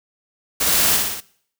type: noise with echo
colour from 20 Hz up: white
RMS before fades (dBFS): -19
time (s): 0.6-0.97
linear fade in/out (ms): 10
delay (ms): 59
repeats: 4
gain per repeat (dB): -3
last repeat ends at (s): 1.206
effects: noise-tail reverb RT60 0.6 s tail -21 dB re dry